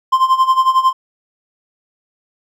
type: tone with tremolo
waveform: triangle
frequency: 1046 Hz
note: C6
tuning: 1 cent flat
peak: -5 dBFS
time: 0.12-0.93 s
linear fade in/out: 10 ms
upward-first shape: sine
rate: 11 Hz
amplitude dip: 80%
effects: none